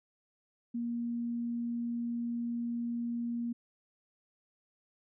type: tone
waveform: sine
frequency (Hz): 236.2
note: A#3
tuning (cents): +23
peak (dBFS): -32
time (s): 0.74-3.53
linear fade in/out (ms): 10
effects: none